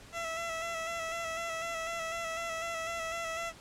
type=tone with vibrato; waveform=15% pulse; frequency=663 Hz; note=E5; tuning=10 cents sharp; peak=-28 dBFS; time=0.12-3.53 s; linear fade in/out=50 ms; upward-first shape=square; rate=4 Hz; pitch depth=26 cents each way; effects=pink hiss -53 dBFS RMS until 3.6 s + low-pass 9000 Hz 12 dB/octave